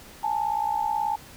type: tone pair together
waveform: sine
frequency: 830.6 / 889.1 Hz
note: G#5 / A5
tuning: 0 / +18 cents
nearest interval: minor second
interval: 118 cents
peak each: -26 / -26 dBFS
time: 0.23-1.16 s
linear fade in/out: 10 ms
effects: pink hiss -47 dBFS RMS until 1.36 s